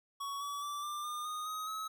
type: tone with pitch steps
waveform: square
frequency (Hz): 1119 / 1141.2 / 1163.8 / 1186.9 / 1210.4 / 1234.5 / 1258.9 / 1283.9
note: C#6 / C#6 / D6 / D6 / D#6 / D#6 / D#6 / E6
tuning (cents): +16 / +50 / -16 / +18 / -48 / -14 / +20 / -46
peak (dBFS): -38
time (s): 0.2-1.88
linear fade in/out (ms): 10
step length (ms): 210
effects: none